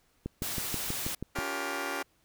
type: click train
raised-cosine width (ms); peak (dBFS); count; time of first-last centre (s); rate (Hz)
3; -21; 8; 0.26-1.387; 6.21
type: noise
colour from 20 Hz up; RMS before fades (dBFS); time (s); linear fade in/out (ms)
white; -35; 0.42-1.15; 5
type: chord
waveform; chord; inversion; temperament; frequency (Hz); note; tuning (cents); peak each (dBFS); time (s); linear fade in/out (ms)
10% pulse; G half-diminished seventh; second; just; 282.2 / 352.8 / 392 / 470.4; Db4 / F4 / G4 / Bb4; +31 / +18 / 0 / +16; -29 / -31 / -29 / -33; 1.35-2.03; 10
effects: pink hiss -69 dBFS RMS until 2.24 s